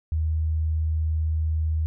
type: tone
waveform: sine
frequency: 78.9 Hz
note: D#2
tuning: 25 cents sharp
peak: -21 dBFS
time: 0.12-1.86 s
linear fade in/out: 0 ms
effects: none